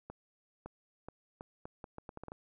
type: accelerating click train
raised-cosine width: 1 ms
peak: -30 dBFS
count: 12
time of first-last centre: 0.1-2.319 s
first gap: 560 ms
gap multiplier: 0.76
effects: none